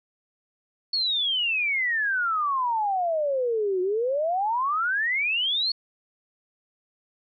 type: exponential two-way sweep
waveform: sine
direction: down then up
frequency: 4435 to 358.8 to 4435 Hz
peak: -22 dBFS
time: 0.93-5.72 s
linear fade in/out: 5 ms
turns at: 3.81 s
effects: none

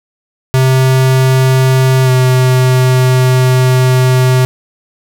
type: tone with pitch glide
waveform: square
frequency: 130.81 to 128.27 Hz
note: C3 to C3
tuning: 0 to -34 cents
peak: -7 dBFS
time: 0.54-4.45 s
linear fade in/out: 0 ms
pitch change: -34 cents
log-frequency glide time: 2.04-2.1 s
effects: none

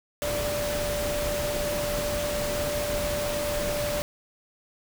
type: tone in noise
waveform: sine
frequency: 587.3 Hz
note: D5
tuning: in tune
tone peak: -28 dBFS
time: 0.22-4.02 s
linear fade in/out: 0 ms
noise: pink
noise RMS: -31 dBFS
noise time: 0.22-4.02 s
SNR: 0 dB
effects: none

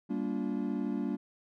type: chord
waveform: triangle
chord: G minor seventh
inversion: none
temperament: equal with one note detuned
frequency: 196 / 233.1 / 287.1 / 349.2 Hz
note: G3 / Bb3 / D4 / F4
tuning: 0 / 0 / -39 / 0 cents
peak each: -34 / -33 / -33 / -39 dBFS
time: 0.09-1.17 s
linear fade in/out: 20 ms
effects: none

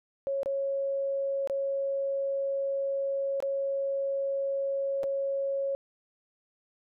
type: tone with dropouts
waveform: sine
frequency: 550 Hz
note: C#5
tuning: 14 cents flat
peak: -27 dBFS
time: 0.27-5.75 s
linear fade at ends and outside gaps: 0 ms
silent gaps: 0.432-0.459 / 1.474-1.498 / 3.403-3.425 / 5.033-5.039 s
effects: none

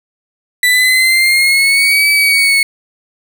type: exponential two-way sweep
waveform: 35% pulse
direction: up then down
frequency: 1975.5 to 2298 to 2195 Hz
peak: -6 dBFS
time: 0.63-2.63 s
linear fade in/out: 2 ms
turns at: 2.1 s
effects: none

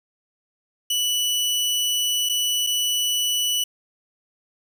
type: tone with dropouts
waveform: sawtooth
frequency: 2960 Hz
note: F#7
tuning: in tune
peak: -17 dBFS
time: 0.9-3.64 s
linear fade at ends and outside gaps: 5 ms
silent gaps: 2.29-2.295 / 2.667-2.67 s
effects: none

